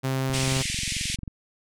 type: tone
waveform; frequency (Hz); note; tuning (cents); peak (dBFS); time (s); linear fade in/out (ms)
sawtooth; 132.6; C3; +23; -20; 0.03-0.63; 20
type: click train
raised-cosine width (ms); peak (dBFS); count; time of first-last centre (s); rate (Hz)
5; -22; 23; 0.3-1.278; 22.5
type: band-pass noise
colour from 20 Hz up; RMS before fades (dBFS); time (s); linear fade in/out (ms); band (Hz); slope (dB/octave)
pink; -30; 0.33-1.16; 10; 2000 to 9800; 48
effects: none